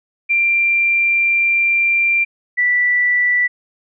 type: tone pair in turn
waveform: sine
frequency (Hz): 2371 / 1966.8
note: D7 / B6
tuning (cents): +16 / -8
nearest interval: minor third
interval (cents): 324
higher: first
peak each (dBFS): -12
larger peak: neither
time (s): 0.29-2.25 / 2.57-3.48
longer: first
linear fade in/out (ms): 20
effects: none